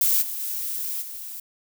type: noise with level steps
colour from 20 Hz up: violet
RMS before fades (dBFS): -20 / -31 / -29 / -36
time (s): 0.01-1.4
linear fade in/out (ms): 2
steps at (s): 0.21 / 0.39 / 1.01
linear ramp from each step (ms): 20
effects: none